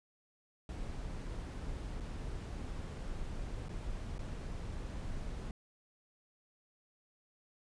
brown noise with dropouts, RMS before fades -41 dBFS, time 0.69-5.51 s, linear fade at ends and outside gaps 1 ms, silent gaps 2.001-2.006 / 3.685-3.692 / 4.182-4.192 s, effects resampled to 22050 Hz

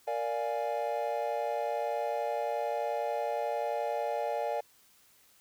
triangle chord, Bb dominant seventh, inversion none, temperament equal, 466.2 / 587.3 / 698.5 / 830.6 Hz, Bb4 / D5 / F5 / Ab5, 0 / 0 / 0 / 0 cents, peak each -35 / -32 / -34 / -34 dBFS, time 0.07-4.61 s, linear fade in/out 10 ms, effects white hiss -63 dBFS RMS until 5.4 s

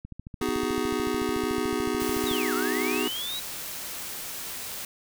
click train, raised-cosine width 5 ms, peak -26 dBFS, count 32, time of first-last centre 0.05-2.313 s, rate 13.7 Hz
square chord, G# minor seventh, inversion first, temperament just, 249.2 / 311.5 / 373.8 / 415.3 Hz, B3 / D#4 / F#4 / G#4, +16 / +2 / +18 / 0 cents, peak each -32 dBFS, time 0.41-3.08 s, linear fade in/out 5 ms
white noise, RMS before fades -36 dBFS, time 2-4.85 s, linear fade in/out 2 ms
sine linear two-way sweep, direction down then up, 3951 to 1270 to 3951 Hz, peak -31 dBFS, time 2.26-3.4 s, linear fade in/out 10 ms, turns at 2.54 s
effects none

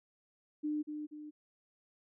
sine tone with echo, 300.9 Hz, D4, 42 cents sharp, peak -32 dBFS, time 0.63-0.83 s, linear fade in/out 20 ms, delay 240 ms, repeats 2, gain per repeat -6 dB, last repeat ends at 1.31 s, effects none

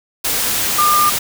sine tone in noise, 1202 Hz, D6, 40 cents sharp, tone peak -11 dBFS, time 0.78-1.1 s, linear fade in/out 10 ms, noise white, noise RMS -18 dBFS, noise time 0.24-1.19 s, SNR +4 dB, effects none

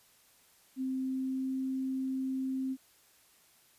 sine tone with pitch glide, 261.6 to 263.3 Hz, C4 to C4, 0 to +11 cents, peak -31 dBFS, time 0.76-2.77 s, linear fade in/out 50 ms, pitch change +11 cents, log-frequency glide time 0.98-1.56 s, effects white hiss -64 dBFS RMS until 3.78 s + resampled to 32000 Hz

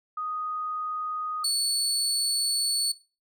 sine / 30% pulse tone pair in turn, 1244.5 / 4435 Hz, D#6 / C#8, 0 / 0 cents, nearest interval octave + minor seventh, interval 2200 cents, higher second, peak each -29 / -20 dBFS, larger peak second, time 0.17-1.44 / 1.44-2.92 s, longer second, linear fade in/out 5 ms, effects noise-tail reverb RT60 0.3 s tail -18 dB re dry

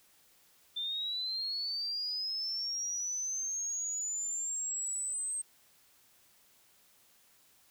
sine linear sweep, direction up, 3544 to 8370 Hz, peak -33 dBFS, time 0.76-5.42 s, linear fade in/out 10 ms, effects white hiss -65 dBFS RMS until 7.7 s

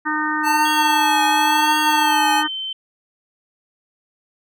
harmonic tone, 305.7 Hz, D#4, 30 cents flat, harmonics 1 / 3 / 4 / 5 / 6, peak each -25 / -25 / -25 / -25 / -25 dBFS, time 0.05-2.48 s, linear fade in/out 20 ms
square tone with vibrato, 880 Hz, A5, in tune, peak -17 dBFS, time 0.43-2.44 s, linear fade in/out 50 ms, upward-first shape triangle, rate 0.92 Hz, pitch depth 74 cents each way
sine tone with pitch glide, 3311 to 3089 Hz, G#7 to G7, -6 to -26 cents, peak -24 dBFS, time 0.65-2.73 s, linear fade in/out 5 ms, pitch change -120 cents, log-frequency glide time 1.96-2.19 s
effects none

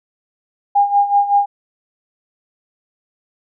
sine tone with tremolo, 810 Hz, G#5, 43 cents flat, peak -8 dBFS, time 0.75-1.46 s, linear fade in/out 10 ms, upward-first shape sine, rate 5.3 Hz, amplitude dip 75%, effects none

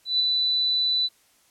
sine tone with ADSR envelope, 3982 Hz, B7, 14 cents sharp, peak -17 dBFS, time 0.05-1.09 s, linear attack 150 ms, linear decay 4 ms, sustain -3 dB, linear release 38 ms, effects white hiss -61 dBFS RMS until 1.5 s + low-pass 12000 Hz 12 dB/octave

